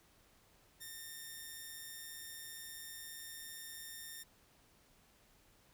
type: tone with amplitude modulation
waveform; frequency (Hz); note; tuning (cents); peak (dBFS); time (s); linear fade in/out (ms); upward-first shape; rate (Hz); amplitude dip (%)
5% pulse; 1819; A#6; -43; -35; 0.8-4.24; 20; sine; 155; 30
effects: pink hiss -68 dBFS RMS until 5.73 s